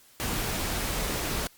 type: noise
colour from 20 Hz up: pink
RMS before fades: -30 dBFS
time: 0.2-1.47 s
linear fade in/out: 0 ms
effects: white hiss -57 dBFS RMS until 1.57 s + Opus 48 kbps